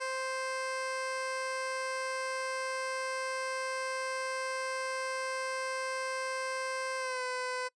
15% pulse tone with pitch glide, 523.3 to 504.9 Hz, C5 to B4, 0 to +38 cents, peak -27 dBFS, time 0-7.69 s, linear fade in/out 20 ms, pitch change -62 cents, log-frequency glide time 6.98-7.23 s, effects noise-tail reverb RT60 0.1 s tail -24 dB re dry + resampled to 22050 Hz

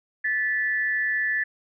sine tone pair together, 1747.9 / 1962 Hz, A6 / B6, -12 / -12 cents, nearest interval major second, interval 200 cents, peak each -23 / -28 dBFS, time 0.24-1.44 s, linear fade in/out 10 ms, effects none

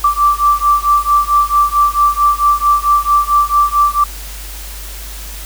sine beating tone pair, 1167 / 1171.5 Hz, D6 / D6, -11 / -5 cents, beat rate 4.5 Hz, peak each -12 dBFS, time 0.04-4.04 s, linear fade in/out 5 ms, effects added 50 Hz sine -27 dBFS peak until 5.45 s + white hiss -31 dBFS RMS until 5.45 s

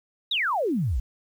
sine exponential sweep, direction down, 3951 to 50.8 Hz, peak -22 dBFS, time 0.31-1 s, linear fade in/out 5 ms, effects 9-bit

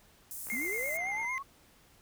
pink high-pass noise, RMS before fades -42 dBFS, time 0.31-0.97 s, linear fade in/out 0 ms, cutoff 8100 Hz, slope 24 dB/octave
click train, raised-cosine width 0.5 ms, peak -35 dBFS, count 49, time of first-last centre 0.47-1.248 s, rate 61.7 Hz
triangle tone with vibrato, 2100 Hz, C7, 6 cents sharp, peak -31 dBFS, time 0.5-1.38 s, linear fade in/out 0 ms, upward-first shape sine, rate 8.9 Hz, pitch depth 40 cents each way
sine linear sweep, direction up, 205.1 to 1128 Hz, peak -38 dBFS, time 0.52-1.43 s, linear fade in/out 10 ms
effects pink hiss -62 dBFS RMS until 2.01 s

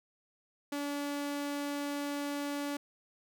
sawtooth tone, 287 Hz, D4, 40 cents flat, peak -30 dBFS, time 0.72-2.77 s, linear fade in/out 5 ms, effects none

